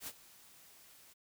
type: noise with ADSR envelope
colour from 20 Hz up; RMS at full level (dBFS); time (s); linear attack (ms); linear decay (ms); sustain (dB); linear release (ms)
white; -42; 0-1.14; 72; 49; -18; 17
effects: none